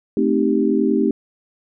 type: chord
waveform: sine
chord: A half-diminished seventh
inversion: none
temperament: equal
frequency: 220 / 261.6 / 311.1 / 392 Hz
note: A3 / C4 / Eb4 / G4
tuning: 0 / 0 / 0 / 0 cents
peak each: -20 dBFS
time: 0.17-1.11 s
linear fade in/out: 2 ms
effects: none